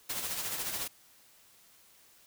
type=noise with tremolo; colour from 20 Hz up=white; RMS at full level=-34 dBFS; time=0.09-0.88 s; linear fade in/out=10 ms; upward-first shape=sine; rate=14 Hz; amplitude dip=45%; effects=white hiss -61 dBFS RMS until 2.26 s